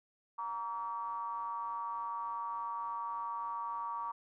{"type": "ring-modulated tone", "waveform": "triangle", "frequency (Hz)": 103.83, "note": "G#2", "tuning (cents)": 0, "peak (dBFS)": -31, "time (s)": [0.38, 4.12], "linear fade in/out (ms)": 10, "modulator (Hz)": 1040, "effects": []}